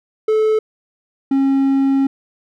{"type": "tone pair in turn", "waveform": "triangle", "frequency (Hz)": [434.4, 271.8], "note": ["A4", "C#4"], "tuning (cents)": [-22, -34], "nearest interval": "minor sixth", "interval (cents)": 812, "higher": "first", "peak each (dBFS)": -10, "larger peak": "neither", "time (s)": [[0.28, 0.59], [1.31, 2.07]], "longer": "second", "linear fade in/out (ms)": 5, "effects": []}